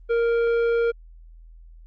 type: tone with tanh clipping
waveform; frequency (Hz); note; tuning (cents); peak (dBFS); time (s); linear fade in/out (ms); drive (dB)
sine; 466.2; A#4; 0; -20; 0.09-0.92; 20; 10
effects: added 41 Hz sine -43 dBFS peak until 1.86 s + Opus 32 kbps